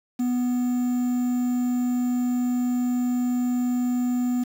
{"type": "tone with quantisation", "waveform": "triangle", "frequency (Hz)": 246.9, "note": "B3", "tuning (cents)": 0, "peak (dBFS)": -19, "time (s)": [0.19, 4.44], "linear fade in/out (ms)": 10, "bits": 7, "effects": []}